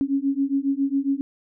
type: beating tone pair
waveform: sine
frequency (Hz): 272.2 / 279.5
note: C#4 / C#4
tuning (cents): -31 / +14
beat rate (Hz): 7.3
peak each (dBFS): -23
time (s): 0.01-1.21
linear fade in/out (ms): 0
effects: none